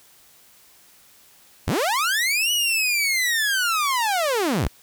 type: linear two-way sweep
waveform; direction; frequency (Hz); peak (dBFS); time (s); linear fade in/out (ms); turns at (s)
sawtooth; up then down; 32.07 to 2960 to 32.07; -16; 1.67-4.68; 10; 2.52
effects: white hiss -53 dBFS RMS until 4.82 s